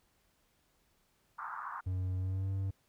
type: band-pass noise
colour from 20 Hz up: white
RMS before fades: -42 dBFS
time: 1.38-1.81 s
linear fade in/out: 10 ms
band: 910 to 1400 Hz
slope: 48 dB/octave
type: tone with pitch glide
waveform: triangle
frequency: 92.5 to 96.65 Hz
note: F#2 to G2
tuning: 0 to -24 cents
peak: -30 dBFS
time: 1.86-2.71 s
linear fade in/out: 10 ms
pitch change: +76 cents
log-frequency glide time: 2.17-2.49 s
effects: pink hiss -73 dBFS RMS until 2.88 s